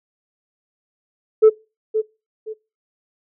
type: tone with echo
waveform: sine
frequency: 436.1 Hz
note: A4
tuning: 15 cents flat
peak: -4 dBFS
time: 1.42-1.5 s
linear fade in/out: 20 ms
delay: 520 ms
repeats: 2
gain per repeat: -11 dB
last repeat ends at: 2.54 s
effects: noise-tail reverb RT60 0.3 s tail -23 dB re dry + tanh soft clip ceiling -4 dBFS